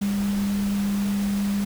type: tone in noise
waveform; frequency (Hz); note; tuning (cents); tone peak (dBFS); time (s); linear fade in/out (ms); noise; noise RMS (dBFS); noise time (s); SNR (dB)
sine; 201; G3; +44; -21; 0.01-1.65; 10; pink; -36; 0.01-1.65; +12
effects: none